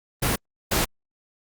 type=noise bursts at uneven times; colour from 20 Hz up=pink; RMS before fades=-22 dBFS; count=2; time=0.22-0.36 / 0.71-0.85 s; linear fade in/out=10 ms; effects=Opus 32 kbps